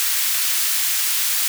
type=high-pass noise; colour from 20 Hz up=white; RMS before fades=-20 dBFS; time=0-1.48 s; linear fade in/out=0 ms; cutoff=1600 Hz; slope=12 dB/octave; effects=none